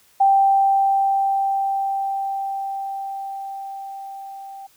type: tone with level ramp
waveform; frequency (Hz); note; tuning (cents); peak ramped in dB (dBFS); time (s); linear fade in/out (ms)
sine; 784; G5; 0; -11 to -34; 0.2-4.67; 10
effects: white hiss -56 dBFS RMS until 4.76 s